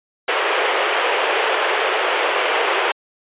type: band-pass noise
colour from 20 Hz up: pink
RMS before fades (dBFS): -19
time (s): 0.28-2.92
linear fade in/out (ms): 5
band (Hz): 390 to 3300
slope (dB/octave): 48
effects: resampled to 8000 Hz